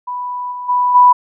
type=tone with level steps; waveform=sine; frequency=987.8 Hz; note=B5; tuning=in tune; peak=-20 / -23 / -11 / -4 dBFS; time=0.07-1.13 s; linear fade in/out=10 ms; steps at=0.51 / 0.68 / 0.94 s; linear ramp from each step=20 ms; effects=none